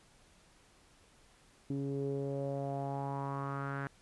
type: tone with low-pass filter sweep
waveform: sawtooth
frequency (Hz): 138.59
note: C#3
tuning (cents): 0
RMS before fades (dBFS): -37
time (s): 1.7-3.87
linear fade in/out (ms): 0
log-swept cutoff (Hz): 320 to 1600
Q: 4.7
effects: pink hiss -64 dBFS RMS until 4.01 s + resampled to 24000 Hz